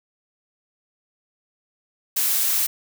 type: noise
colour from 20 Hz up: blue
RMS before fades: -21 dBFS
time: 2.16-2.67 s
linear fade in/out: 10 ms
effects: none